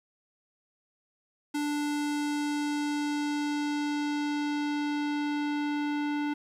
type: tone with low-pass filter sweep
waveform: square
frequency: 293.7 Hz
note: D4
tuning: in tune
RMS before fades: -30 dBFS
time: 1.54-6.34 s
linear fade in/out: 10 ms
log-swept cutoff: 11000 to 2700 Hz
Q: 0.92
effects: 10-bit